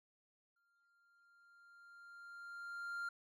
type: tone with exponential growth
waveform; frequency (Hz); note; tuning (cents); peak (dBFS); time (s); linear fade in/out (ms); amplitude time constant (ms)
triangle; 1395; F6; -2; -37; 0.56-3.09; 5; 550
effects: none